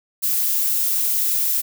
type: noise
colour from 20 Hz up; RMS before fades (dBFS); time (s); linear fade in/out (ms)
violet; -20; 0.22-1.62; 20
effects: none